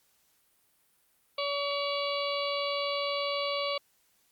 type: harmonic tone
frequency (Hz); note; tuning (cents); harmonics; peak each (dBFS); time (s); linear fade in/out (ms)
568; C#5; +42; 1 / 2 / 4 / 5 / 6 / 7 / 8; -32 / -35 / -38 / -39 / -40 / -40 / -41; 1.38-3.78; 5
effects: white hiss -69 dBFS RMS until 4.31 s + Opus 48 kbps